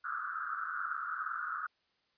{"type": "band-pass noise", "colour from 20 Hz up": "white", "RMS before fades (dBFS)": -38, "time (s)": [0.04, 1.67], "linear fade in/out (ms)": 10, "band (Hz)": [1200, 1500], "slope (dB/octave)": 96, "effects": ["white hiss -75 dBFS RMS until 2.17 s", "resampled to 11025 Hz"]}